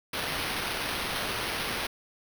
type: noise with sample-and-hold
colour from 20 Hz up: white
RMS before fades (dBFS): -32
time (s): 0.13-1.87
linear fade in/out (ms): 5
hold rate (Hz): 7350
effects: none